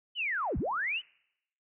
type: linear two-way sweep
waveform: sine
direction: down then up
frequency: 3089 to 32.7 to 3089 Hz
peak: -29 dBFS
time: 0.15-1.02 s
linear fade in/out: 50 ms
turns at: 0.58 s
effects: noise-tail reverb RT60 0.8 s tail -26 dB re dry